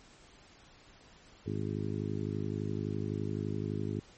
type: harmonic tone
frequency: 51.8 Hz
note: G#1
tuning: 4 cents flat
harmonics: 2 / 3 / 4 / 5 / 6 / 7 / 8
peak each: -37 / -39 / -40 / -41 / -42 / -42 / -43 dBFS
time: 1.46-4 s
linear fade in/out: 5 ms
effects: pink hiss -58 dBFS RMS until 4.17 s + MP3 32 kbps